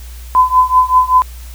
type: tone with tremolo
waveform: sine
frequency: 1014 Hz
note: B5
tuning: 45 cents sharp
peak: -3 dBFS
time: 0.35-1.22 s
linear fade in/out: 0 ms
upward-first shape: triangle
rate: 5.2 Hz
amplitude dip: 95%
effects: added 60 Hz sine -28 dBFS peak until 1.54 s + white hiss -40 dBFS RMS until 1.54 s